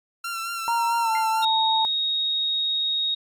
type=tone with vibrato; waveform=sawtooth; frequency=1361 Hz; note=F6; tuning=45 cents flat; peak=-24 dBFS; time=0.24-1.45 s; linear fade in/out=5 ms; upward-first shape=triangle; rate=4.5 Hz; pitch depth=38 cents each way
type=tone with pitch glide; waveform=sine; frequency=933 to 884.7 Hz; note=A#5 to A5; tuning=+1 to +9 cents; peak=-20 dBFS; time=0.68-1.85 s; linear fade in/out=0 ms; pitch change=-92 cents; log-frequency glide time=1.03-1.11 s
type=tone with exponential decay; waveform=sine; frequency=2093 Hz; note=C7; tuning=in tune; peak=-27 dBFS; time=1.15-1.31 s; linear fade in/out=2 ms; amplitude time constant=33 ms
type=tone; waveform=sine; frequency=3753 Hz; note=A#7; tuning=11 cents sharp; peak=-21 dBFS; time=1.42-3.15 s; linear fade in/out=10 ms
effects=MP3 96 kbps